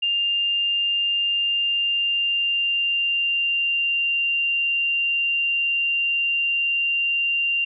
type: tone with pitch glide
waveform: sine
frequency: 2800 to 2779 Hz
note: F7 to F7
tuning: +4 to -9 cents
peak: -19 dBFS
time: 0.02-7.65 s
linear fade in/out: 10 ms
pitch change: -13 cents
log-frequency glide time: 1.27-4.18 s
effects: none